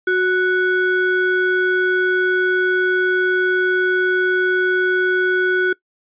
triangle ring-modulated tone, 924 Hz, A#5, 16 cents flat, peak -9 dBFS, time 0.07-5.73 s, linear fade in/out 5 ms, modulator 556 Hz, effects noise-tail reverb RT60 0.1 s tail -21 dB re dry + resampled to 8000 Hz

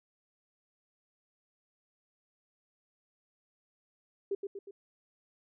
sine tone with echo, 396.6 Hz, G4, 20 cents sharp, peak -29 dBFS, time 4.31-4.35 s, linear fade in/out 5 ms, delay 120 ms, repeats 3, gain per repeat -5 dB, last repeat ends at 4.71 s, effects none

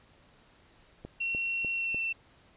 click train, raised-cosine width 2 ms, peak -27 dBFS, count 4, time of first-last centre 1.05-1.946 s, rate 3.35 Hz
sine tone with pitch glide, 2725 to 2689 Hz, F7 to E7, -43 to +34 cents, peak -29 dBFS, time 1.2-2.13 s, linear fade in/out 10 ms, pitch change -23 cents, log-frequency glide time 1.75-2.01 s
effects pink hiss -61 dBFS RMS until 2.56 s + resampled to 8000 Hz

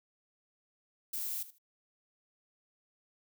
violet noise with echo, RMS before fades -37 dBFS, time 1.13-1.43 s, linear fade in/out 5 ms, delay 77 ms, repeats 2, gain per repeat -15 dB, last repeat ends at 1.584 s, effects none

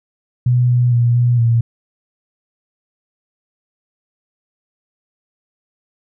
sine tone with pitch steps, 123.5 / 122.7 / 119.5 / 121.5 / 116.4 Hz, B2 / B2 / A#2 / B2 / A#2, 0 / -11 / +43 / -28 / -2 cents, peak -10 dBFS, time 0.46-1.61 s, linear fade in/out 5 ms, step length 230 ms, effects none

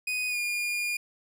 40% pulse tone with pitch glide, 2489 to 2424 Hz, D#7 to D#7, 0 to -46 cents, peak -27 dBFS, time 0.07-0.97 s, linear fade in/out 5 ms, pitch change -46 cents, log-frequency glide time 0.29-0.38 s, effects none

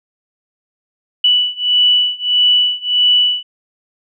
sine beating tone pair, 2960 / 2961.6 Hz, F#7 / F#7, 0 / +1 cents, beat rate 1.6 Hz, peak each -14 / -13 dBFS, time 1.24-3.43 s, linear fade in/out 5 ms, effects none

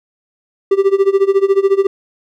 triangle tone with tremolo, 392 Hz, G4, in tune, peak -4 dBFS, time 0.71-1.87 s, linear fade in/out 5 ms, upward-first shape sine, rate 14 Hz, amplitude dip 90%, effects none

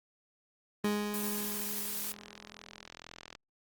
30% pulse tone with exponential decay, 207.7 Hz, G#3, in tune, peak -24 dBFS, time 0.84-2.87 s, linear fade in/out 5 ms, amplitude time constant 440 ms
blue noise, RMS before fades -37 dBFS, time 1.14-2.12 s, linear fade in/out 0 ms
click train, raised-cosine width 0.2 ms, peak -28 dBFS, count 84, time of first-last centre 1.38-3.351 s, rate 42.1 Hz
effects Opus 24 kbps

